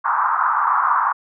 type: band-pass noise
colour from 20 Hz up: white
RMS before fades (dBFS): -18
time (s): 0.04-1.13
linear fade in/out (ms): 20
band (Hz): 920 to 1300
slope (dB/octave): 48
effects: none